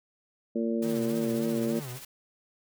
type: harmonic tone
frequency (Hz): 114.7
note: A#2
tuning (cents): -28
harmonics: 2 / 3 / 4 / 5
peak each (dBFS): -28 / -32 / -34 / -36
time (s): 0.55-1.8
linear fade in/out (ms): 10
type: tone with vibrato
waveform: 45% pulse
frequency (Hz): 140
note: C#3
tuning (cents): +18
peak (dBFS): -37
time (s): 0.81-2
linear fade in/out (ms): 50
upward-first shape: sine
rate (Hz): 3.4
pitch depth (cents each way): 230
type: noise with tremolo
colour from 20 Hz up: white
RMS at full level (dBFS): -43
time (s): 0.82-2.05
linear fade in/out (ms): 5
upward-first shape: sine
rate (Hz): 15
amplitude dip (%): 45
effects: none